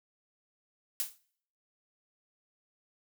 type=noise with exponential decay; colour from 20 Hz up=blue; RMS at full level=-29 dBFS; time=1-1.18 s; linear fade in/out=0 ms; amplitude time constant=37 ms; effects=noise-tail reverb RT60 0.6 s tail -22 dB re dry